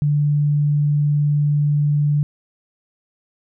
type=tone; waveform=sine; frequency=146.83 Hz; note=D3; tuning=in tune; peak=-14 dBFS; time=0.02-2.23 s; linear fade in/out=0 ms; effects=none